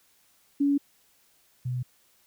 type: tone pair in turn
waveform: sine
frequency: 283.1 / 125.31 Hz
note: C#4 / B2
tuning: +37 / +26 cents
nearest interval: octave + major second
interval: 1411 cents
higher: first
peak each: -20 / -27 dBFS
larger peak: first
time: 0.6-0.78 / 1.65-1.83 s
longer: neither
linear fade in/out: 10 ms
effects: white hiss -64 dBFS RMS until 2.26 s